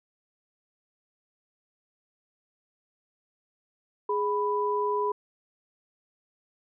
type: tone pair together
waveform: sine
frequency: 415.3 / 990 Hz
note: G#4 / B5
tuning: 0 / +4 cents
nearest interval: octave + minor third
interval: 1504 cents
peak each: -27 dBFS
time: 4.09-5.12 s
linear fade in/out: 5 ms
effects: none